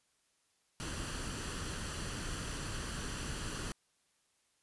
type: noise with comb filter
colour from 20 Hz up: pink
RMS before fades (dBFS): -40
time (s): 0.8-3.72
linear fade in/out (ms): 0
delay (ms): 0.67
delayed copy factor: +0.5
effects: white hiss -75 dBFS RMS until 4.62 s + resampled to 24000 Hz